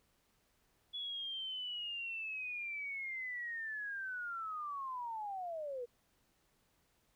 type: linear sweep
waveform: sine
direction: down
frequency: 3409 to 468.2 Hz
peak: -39 dBFS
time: 0.93-5.86 s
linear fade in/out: 20 ms
effects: pink hiss -75 dBFS RMS until 7.15 s